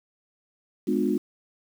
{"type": "chord", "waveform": "sine", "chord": "G# diminished seventh", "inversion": "none", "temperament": "just", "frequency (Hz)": [207.7, 249.2, 299, 358.8], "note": ["G#3", "B3", "D4", "F4"], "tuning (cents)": [0, 16, 31, 47], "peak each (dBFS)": -27, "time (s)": [0.87, 1.18], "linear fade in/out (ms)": 10, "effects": ["8-bit"]}